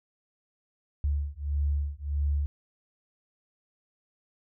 sine beating tone pair, 71.4 / 73 Hz, D2 / D2, -48 / -10 cents, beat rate 1.6 Hz, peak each -29 dBFS, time 1.04-2.46 s, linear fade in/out 0 ms, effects none

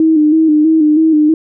sine tone with vibrato, 311.1 Hz, D#4, in tune, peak -6 dBFS, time 0-1.34 s, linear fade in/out 2 ms, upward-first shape square, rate 3.1 Hz, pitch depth 47 cents each way, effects none

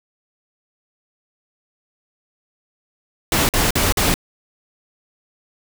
pink noise bursts, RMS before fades -17 dBFS, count 4, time 3.32-4.141 s, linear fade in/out 2 ms, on 170 ms, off 47 ms, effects none

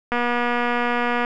click train, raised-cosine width 0.5 ms, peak -8 dBFS, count 273, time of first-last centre 0.12-1.249 s, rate 241 Hz, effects none

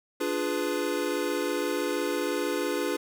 square chord, D diminished seventh, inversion none, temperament equal with one note detuned, 293.7 / 349.2 / 415.3 / 497.9 Hz, D4 / F4 / Ab4 / Cb5, 0 / 0 / 0 / +14 cents, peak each -33 dBFS, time 0.2-2.97 s, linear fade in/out 10 ms, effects none

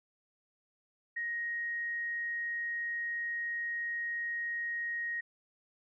sine tone, 1877 Hz, A#6, 11 cents sharp, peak -33 dBFS, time 1.16-5.21 s, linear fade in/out 10 ms, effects none

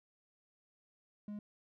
triangle tone, 207.7 Hz, G#3, in tune, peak -39 dBFS, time 1.28-1.39 s, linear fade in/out 2 ms, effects none

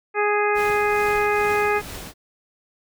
harmonic tone, 415.3 Hz, G#4, in tune, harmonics 1 / 2 / 3 / 4 / 5 / 6, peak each -21 / -24 / -26 / -27 / -28 / -29 dBFS, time 0.14-1.82 s, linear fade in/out 50 ms
pink noise with tremolo, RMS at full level -34 dBFS, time 0.54-2.14 s, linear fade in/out 50 ms, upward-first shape triangle, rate 2.3 Hz, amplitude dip 55%
effects none

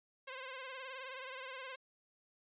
10% pulse tone with vibrato, 523.3 Hz, C5, in tune, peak -36 dBFS, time 0.27-1.76 s, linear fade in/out 10 ms, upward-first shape triangle, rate 19 Hz, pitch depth 74 cents each way, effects resampled to 8000 Hz

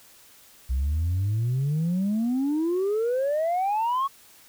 sine exponential sweep, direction up, 61.74 to 1123 Hz, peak -20 dBFS, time 0.69-4.08 s, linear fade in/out 20 ms, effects tanh soft clip ceiling -20 dBFS + white hiss -53 dBFS RMS until 4.48 s

